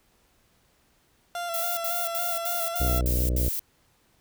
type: tone with vibrato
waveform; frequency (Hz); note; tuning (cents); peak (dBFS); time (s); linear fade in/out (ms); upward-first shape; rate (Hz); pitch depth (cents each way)
30% pulse; 685; F5; -34; -27; 1.35-3.01; 2; square; 3.6; 27
type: noise bursts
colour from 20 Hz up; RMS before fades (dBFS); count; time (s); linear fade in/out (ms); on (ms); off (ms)
violet; -30; 7; 1.54-3.594; 0; 230; 74
type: harmonic tone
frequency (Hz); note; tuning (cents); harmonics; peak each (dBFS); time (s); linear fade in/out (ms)
61.74; B1; 0; 1 / 2 / 3 / 4 / 5 / 6 / 7 / 8 / 9 / 10; -23 / -32 / -39 / -40 / -37 / -42 / -42 / -41 / -42 / -45; 2.8-3.49; 5
effects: pink hiss -65 dBFS RMS until 4.2 s